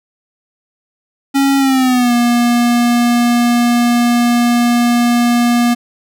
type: tone with pitch glide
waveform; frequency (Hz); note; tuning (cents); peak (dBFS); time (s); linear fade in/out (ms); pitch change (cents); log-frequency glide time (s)
square; 274.9 to 239.3; C#4 to A#3; -14 to +46; -10; 1.34-5.75; 20; -240; 1.58-2.13
effects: none